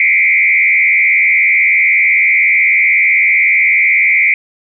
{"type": "tone with frequency modulation", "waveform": "sine", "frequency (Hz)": 2217, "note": "C#7", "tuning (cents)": 0, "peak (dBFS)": -7, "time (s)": [0, 4.34], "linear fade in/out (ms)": 2, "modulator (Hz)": 83.9, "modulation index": 2.2, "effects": []}